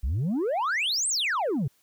sine exponential two-way sweep, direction up then down, 54.9 to 8840 to 118 Hz, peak -21 dBFS, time 0.03-1.68 s, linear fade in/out 10 ms, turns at 1.08 s, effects tanh soft clip ceiling -23 dBFS + white hiss -66 dBFS RMS until 1.82 s

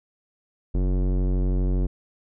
square tone with low-pass filter, 46.25 Hz, F#1, in tune, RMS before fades -22 dBFS, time 0.74-1.87 s, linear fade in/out 10 ms, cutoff 370 Hz, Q 1.2, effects none

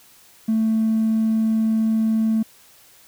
triangle tone, 221.4 Hz, A3, 11 cents sharp, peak -13 dBFS, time 0.48-2.43 s, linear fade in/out 10 ms, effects tanh soft clip ceiling -13 dBFS + white hiss -51 dBFS RMS until 3.07 s

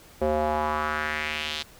square tone with band-pass filter sweep, 76.2 Hz, D#2, 36 cents flat, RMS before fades -27 dBFS, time 0.21-1.63 s, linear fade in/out 10 ms, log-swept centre 510 to 3800 Hz, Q 2.5, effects pink hiss -51 dBFS RMS until 1.79 s

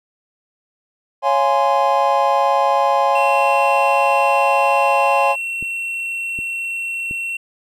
triangle chord, Db major seventh, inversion none, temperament just, 554.4 / 693 / 831.5 / 1039.4 Hz, Db5 / F5 / Ab5 / C6, 0 / -14 / +2 / -12 cents, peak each -17 / -19 / -15 / -17 dBFS, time 1.22-5.36 s, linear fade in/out 50 ms
triangle tone, 2717 Hz, F7, 48 cents flat, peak -20 dBFS, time 3.15-7.37 s, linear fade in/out 5 ms
clicks, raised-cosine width 3 ms, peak -20 dBFS, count 3, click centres 5.626 / 6.389 / 7.111 s
effects none

